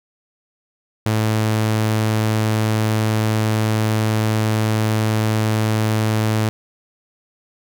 sawtooth tone, 109 Hz, A2, 16 cents flat, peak -12 dBFS, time 1.06-6.49 s, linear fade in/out 0 ms, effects none

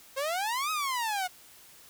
sawtooth exponential two-way sweep, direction up then down, 523.3 to 1285 to 715 Hz, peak -25 dBFS, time 0.16-1.28 s, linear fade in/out 20 ms, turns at 0.71 s, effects white hiss -54 dBFS RMS until 1.89 s

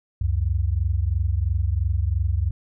sine tone pair together, 68.6 / 91.57 Hz, C#2 / F#2, -17 / -17 cents, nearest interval perfect fourth, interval 500 cents, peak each -22 dBFS, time 0.21-2.51 s, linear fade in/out 5 ms, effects none

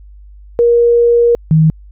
sine tone pair in turn, 473.1 / 157.88 Hz, A#4 / D#3, +26 / +26 cents, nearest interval octave + perfect fifth, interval 1900 cents, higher first, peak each -6 / -5 dBFS, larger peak second, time 0.59-1.35 / 1.51-1.7 s, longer first, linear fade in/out 0 ms, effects added 50 Hz sine -34 dBFS peak until 1.91 s

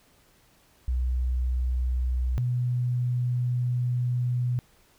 sine tone pair in turn, 62.5 / 123.35 Hz, B1 / B2, +21 / -2 cents, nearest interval octave, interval 1177 cents, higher second, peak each -23 dBFS, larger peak neither, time 0.88-2.38 / 2.38-4.59 s, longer second, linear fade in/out 0 ms, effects pink hiss -61 dBFS RMS until 4.98 s

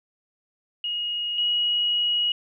sine tone pair in turn, 2879 / 2902 Hz, F#7 / F#7, -48 / -34 cents, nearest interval unison, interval 14 cents, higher second, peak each -25 / -20 dBFS, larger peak second, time 0.84-1.38 / 1.38-2.32 s, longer second, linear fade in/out 2 ms, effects none

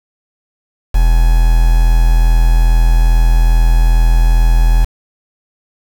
triangle tone with quantisation, 41.2 Hz, E1, in tune, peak -4 dBFS, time 0.94-4.85 s, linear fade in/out 10 ms, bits 4, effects none

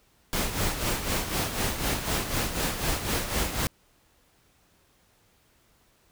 pink noise with tremolo, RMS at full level -26 dBFS, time 0.33-3.67 s, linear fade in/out 0 ms, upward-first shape sine, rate 4 Hz, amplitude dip 60%, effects pink hiss -64 dBFS RMS until 6.11 s

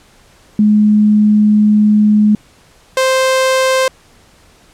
sine / sawtooth tone pair in turn, 210.8 / 523 Hz, G#3 / C5, +26 / -1 cents, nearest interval octave + major third, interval 1573 cents, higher second, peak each -6 dBFS, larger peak neither, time 0.59-2.35 / 2.97-3.88 s, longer first, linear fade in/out 2 ms, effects pink hiss -47 dBFS RMS until 4.73 s + low-pass 10000 Hz 12 dB/octave

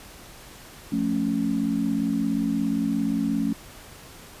sine chord, F augmented, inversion none, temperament equal, 174.61 / 220 / 277.2 Hz, F3 / A3 / C#4, 0 / 0 / 0 cents, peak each -30 / -25 / -25 dBFS, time 0.92-3.53 s, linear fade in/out 5 ms, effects pink hiss -45 dBFS RMS until 4.4 s + resampled to 32000 Hz

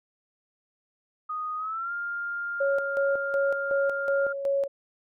sine tone with pitch glide, 1242 to 1402.2 Hz, D#6 to F6, -3 to +7 cents, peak -29 dBFS, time 1.29-4.33 s, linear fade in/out 10 ms, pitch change +210 cents, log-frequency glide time 1.57-1.92 s
sine tone with tremolo, 554.4 Hz, C#5, in tune, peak -22 dBFS, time 2.6-4.68 s, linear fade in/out 10 ms, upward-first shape square, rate 2.7 Hz, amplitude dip 60%
effects none

